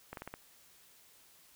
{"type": "slowing click train", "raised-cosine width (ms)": 0.5, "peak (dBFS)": -27, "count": 5, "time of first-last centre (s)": [0.13, 0.34], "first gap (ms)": 42, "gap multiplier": 1.15, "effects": ["white hiss -62 dBFS RMS until 1.55 s"]}